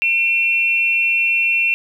sine tone pair together, 2400 / 2706 Hz, D7 / E7, +37 / +45 cents, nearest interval major second, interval 208 cents, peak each -19 / -15 dBFS, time 0.02-1.74 s, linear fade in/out 0 ms, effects 8-bit

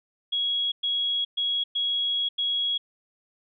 sine tone bursts at uneven times, 3322 Hz, G#7, in tune, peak -23 dBFS, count 5, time 0.32-0.72 / 0.83-1.25 / 1.37-1.64 / 1.75-2.29 / 2.38-2.78 s, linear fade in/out 10 ms, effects none

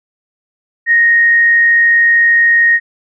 sine tone with frequency modulation, 1864.7 Hz, A#6, in tune, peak -6 dBFS, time 0.86-2.8 s, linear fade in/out 50 ms, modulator 73.3 Hz, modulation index 0.24, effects none

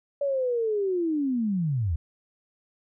sine linear sweep, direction down, 574 to 72 Hz, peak -23 dBFS, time 0.21-1.96 s, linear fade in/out 5 ms, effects none

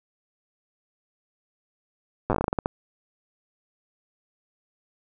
slowing click train, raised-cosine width 1 ms, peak -9 dBFS, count 13, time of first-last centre 2.3-2.659 s, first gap 8 ms, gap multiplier 1.22, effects none

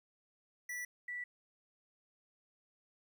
square / sine tone pair in turn, 1960 / 1960 Hz, B6 / B6, -14 / -14 cents, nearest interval unison, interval 0 cents, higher neither, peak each -40 / -39 dBFS, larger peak second, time 0.69-0.85 / 1.08-1.24 s, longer neither, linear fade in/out 5 ms, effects 12-bit

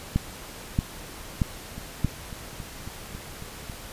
two click trains, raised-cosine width 5 ms, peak -24 / -9 dBFS, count 8 / 4, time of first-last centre 1.78-3.698 / 0.16-2.047 s, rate 3.65 / 1.59 Hz, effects pink hiss -41 dBFS RMS until 3.92 s + resampled to 32000 Hz

